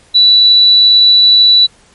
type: tone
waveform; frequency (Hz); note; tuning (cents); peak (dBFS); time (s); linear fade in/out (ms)
sine; 3951; B7; 0; -3; 0.14-1.67; 20
effects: pink hiss -46 dBFS RMS until 1.94 s + MP3 48 kbps